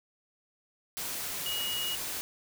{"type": "tone in noise", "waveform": "sine", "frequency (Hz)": 2893, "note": "F#7", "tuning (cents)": -40, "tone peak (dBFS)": -32, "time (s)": [1.46, 1.95], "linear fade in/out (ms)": 0, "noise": "white", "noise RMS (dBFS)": -36, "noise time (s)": [0.97, 2.21], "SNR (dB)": 1, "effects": []}